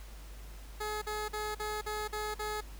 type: tone bursts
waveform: 15% pulse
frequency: 424.5 Hz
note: G#4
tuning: 38 cents sharp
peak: -28 dBFS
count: 7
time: 0.8-2.61 s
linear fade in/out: 10 ms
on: 220 ms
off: 45 ms
effects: added 50 Hz sine -45 dBFS peak until 2.79 s + pink hiss -55 dBFS RMS until 2.79 s